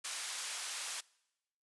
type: band-pass noise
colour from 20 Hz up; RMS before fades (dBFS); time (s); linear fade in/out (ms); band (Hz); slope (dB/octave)
white; -41; 0.04-1.01; 10; 970 to 10000; 12
effects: noise-tail reverb RT60 0.9 s tail -24 dB re dry + resampled to 24000 Hz